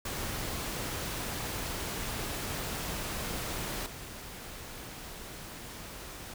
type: noise with level steps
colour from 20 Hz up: pink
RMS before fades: -36 / -44 dBFS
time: 0.05-6.34 s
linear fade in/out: 5 ms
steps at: 3.86 s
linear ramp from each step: 2 ms
effects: none